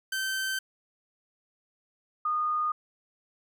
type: tone pair in turn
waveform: sawtooth / sine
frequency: 1547 / 1227.4 Hz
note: G6 / D#6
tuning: -23 / -24 cents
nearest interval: major third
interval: 401 cents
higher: first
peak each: -25 dBFS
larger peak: neither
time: 0.12-0.59 / 2.25-2.72 s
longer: neither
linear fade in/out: 5 ms
effects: none